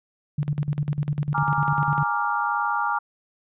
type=tone with tremolo; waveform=sine; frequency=146.7 Hz; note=D3; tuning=2 cents flat; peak=-20 dBFS; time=0.38-2.04 s; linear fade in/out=5 ms; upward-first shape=square; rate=10 Hz; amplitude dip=80%
type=chord; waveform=sine; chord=Bb dominant seventh; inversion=third; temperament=equal; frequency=830.6 / 932.3 / 1174.7 / 1396.9 Hz; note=Ab5 / Bb5 / D6 / F6; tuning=0 / 0 / 0 / 0 cents; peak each=-27 dBFS; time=1.34-2.99 s; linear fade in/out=10 ms
effects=resampled to 8000 Hz